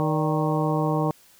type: harmonic tone with a mistuned harmonic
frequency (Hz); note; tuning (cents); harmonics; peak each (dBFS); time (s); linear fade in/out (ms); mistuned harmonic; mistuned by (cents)
155.56; D#3; 0; 1 / 2 / 3 / 4 / 5 / 6 / 7; -24 / -27 / -29 / -30 / -31 / -32 / -32; 0-1.11; 0; 4; -95
effects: white hiss -55 dBFS RMS until 1.39 s